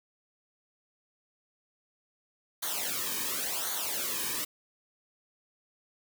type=noise with flanger; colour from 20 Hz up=white; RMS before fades=-33 dBFS; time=2.62-4.45 s; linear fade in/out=10 ms; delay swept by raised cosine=0.38 to 1.48 ms; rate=0.92 Hz; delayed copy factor=-0.8; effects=none